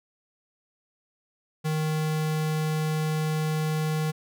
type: tone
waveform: square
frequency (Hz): 155.56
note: D#3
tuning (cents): 0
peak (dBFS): -25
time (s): 1.64-4.12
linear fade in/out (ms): 20
effects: none